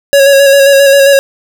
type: tone with vibrato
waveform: square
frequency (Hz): 554.4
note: C#5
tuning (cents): 0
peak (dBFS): -3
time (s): 0.13-1.19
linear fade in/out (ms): 0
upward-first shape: square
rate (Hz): 7.5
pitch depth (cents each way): 22
effects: none